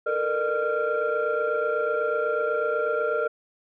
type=tone cluster; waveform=sine; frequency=446.6 / 474.7 / 603 / 1383 Hz; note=A4 / A#4 / D5 / F6; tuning=+26 / +31 / +46 / -17 cents; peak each=-27 dBFS; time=0.06-3.28 s; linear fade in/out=10 ms; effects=tanh soft clip ceiling -16 dBFS